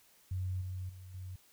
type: tone with level steps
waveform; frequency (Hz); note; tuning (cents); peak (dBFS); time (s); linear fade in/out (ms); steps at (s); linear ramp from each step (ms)
sine; 92.5; F#2; 0; -33 / -37 / -47 / -41; 0.31-1.36; 5; 0.61 / 0.89 / 1.14; 5
effects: white hiss -65 dBFS RMS until 1.52 s